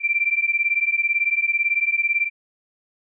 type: beating tone pair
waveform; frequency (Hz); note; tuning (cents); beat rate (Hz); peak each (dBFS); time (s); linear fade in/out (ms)
sine; 2346 / 2364; D7 / D7; -2 / +11; 18; -21; 0-2.3; 50
effects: none